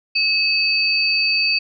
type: tone pair together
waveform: sine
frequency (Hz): 2582 / 4578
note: E7 / D8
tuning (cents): -37 / -45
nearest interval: minor seventh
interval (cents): 992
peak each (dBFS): -18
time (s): 0.15-1.59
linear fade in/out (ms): 10
effects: none